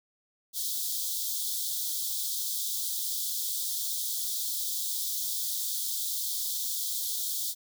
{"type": "high-pass noise", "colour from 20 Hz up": "white", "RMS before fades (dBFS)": -32, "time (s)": [0.53, 7.55], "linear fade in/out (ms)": 50, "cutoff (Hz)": 3300, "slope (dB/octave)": 96, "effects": []}